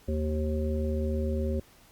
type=harmonic tone; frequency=76.9 Hz; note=D#2; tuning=20 cents flat; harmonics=1 / 3 / 5 / 7; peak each=-28 / -33 / -35 / -36 dBFS; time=0.08-1.6 s; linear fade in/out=5 ms; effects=pink hiss -58 dBFS RMS until 1.91 s + Opus 48 kbps